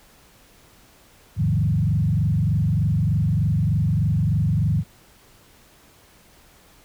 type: tone with frequency modulation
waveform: sine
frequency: 128.5 Hz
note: C3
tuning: 31 cents flat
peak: -17 dBFS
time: 1.36-4.84 s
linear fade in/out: 50 ms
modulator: 23.3 Hz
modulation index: 1.9
effects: pink hiss -53 dBFS RMS until 6.84 s